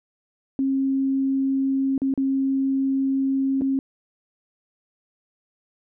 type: tone with dropouts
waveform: sine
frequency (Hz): 269.4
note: C#4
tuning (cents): -49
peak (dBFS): -19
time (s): 0.59-3.79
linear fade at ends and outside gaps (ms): 1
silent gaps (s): 1.979-2.018 / 2.139-2.176 / 3.611-3.618
effects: none